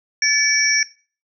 sine tone cluster, 1735 / 2278 / 5480 / 5760 Hz, A6 / C#7 / F8 / F#8, -25 / +47 / -34 / -47 cents, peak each -20 dBFS, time 0.22-0.83 s, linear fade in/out 2 ms, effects noise-tail reverb RT60 0.4 s tail -20 dB re dry

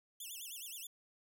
5% pulse tone with vibrato, 3037 Hz, F#7, 44 cents sharp, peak -37 dBFS, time 0.2-0.87 s, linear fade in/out 5 ms, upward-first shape sine, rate 9.6 Hz, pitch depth 270 cents each way, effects none

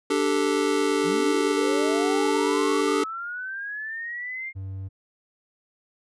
square chord, D suspended fourth, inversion none, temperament just, 293.7 / 391.6 / 440.5 Hz, D4 / G4 / A4, 0 / -2 / +2 cents, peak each -26 dBFS, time 0.1-3.04 s, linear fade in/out 5 ms
sine linear sweep, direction up, 147.2 to 2132 Hz, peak -30 dBFS, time 1.03-4.53 s, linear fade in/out 50 ms
triangle tone, 96 Hz, G2, 36 cents flat, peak -29 dBFS, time 4.55-4.89 s, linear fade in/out 20 ms
effects resampled to 24000 Hz

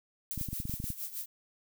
violet noise with exponential decay, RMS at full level -34 dBFS, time 0.31-0.54 s, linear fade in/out 0 ms, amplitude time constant 49 ms
clicks, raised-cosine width 5 ms, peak -25 dBFS, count 11, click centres 0.377 / 0.412 / 0.487 / 0.53 / 0.601 / 0.654 / 0.696 / 0.739 / 0.801 / 0.841 / 0.903 s
violet noise with tremolo, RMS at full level -37 dBFS, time 0.38-1.26 s, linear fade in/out 5 ms, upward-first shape sine, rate 6.5 Hz, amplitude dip 75%
effects none

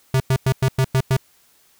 square tone bursts, 131.7 Hz, C3, 12 cents sharp, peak -15 dBFS, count 7, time 0.14-1.167 s, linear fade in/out 2 ms, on 61 ms, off 100 ms, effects white hiss -57 dBFS RMS until 1.79 s

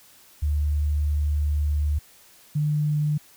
sine tone pair in turn, 74.1 / 149.58 Hz, D2 / D3, +16 / +32 cents, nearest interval octave, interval 1216 cents, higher second, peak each -20 / -20 dBFS, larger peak neither, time 0.42-1.99 / 2.55-3.18 s, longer first, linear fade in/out 10 ms, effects white hiss -53 dBFS RMS until 3.36 s

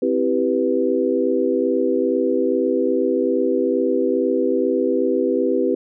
sine chord, C major seventh, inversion none, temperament equal, 261.6 / 329.6 / 392 / 493.9 Hz, C4 / E4 / G4 / B4, 0 / 0 / 0 / 0 cents, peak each -22 / -23 / -21 / -21 dBFS, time 0.02-5.75 s, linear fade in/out 5 ms, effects none

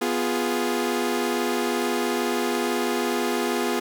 sawtooth chord, F diminished, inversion second, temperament equal, 246.9 / 349.2 / 415.3 Hz, Cb4 / F4 / Ab4, 0 / 0 / 0 cents, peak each -23 dBFS, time 0.01-3.8 s, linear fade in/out 10 ms, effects none

